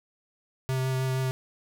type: tone with vibrato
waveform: square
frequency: 130.81 Hz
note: C3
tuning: in tune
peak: -26 dBFS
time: 0.69-1.31 s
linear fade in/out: 0 ms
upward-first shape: triangle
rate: 6.4 Hz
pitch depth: 14 cents each way
effects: none